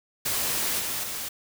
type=noise with level steps; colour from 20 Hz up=white; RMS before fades=-27 / -30 / -33 dBFS; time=0.25-1.29 s; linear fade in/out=10 ms; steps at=0.79 / 1.03 s; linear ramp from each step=10 ms; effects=none